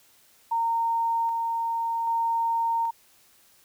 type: tone with tremolo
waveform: sine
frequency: 920 Hz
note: A#5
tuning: 23 cents flat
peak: -22 dBFS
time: 0.51-2.91 s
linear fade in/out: 10 ms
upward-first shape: square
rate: 0.64 Hz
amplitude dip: 25%
effects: white hiss -59 dBFS RMS until 3.64 s